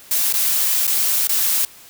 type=noise with dropouts; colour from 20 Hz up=blue; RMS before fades=-18 dBFS; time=0.11-1.65 s; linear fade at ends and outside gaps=2 ms; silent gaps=0.326-0.338 / 0.869-0.876 / 1.272-1.292 s; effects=white hiss -44 dBFS RMS until 1.89 s